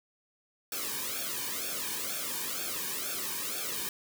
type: noise with flanger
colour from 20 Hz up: white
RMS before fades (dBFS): -35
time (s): 0.72-3.89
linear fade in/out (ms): 2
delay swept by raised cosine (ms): 1 to 1.51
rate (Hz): 2.1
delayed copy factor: -0.95
effects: none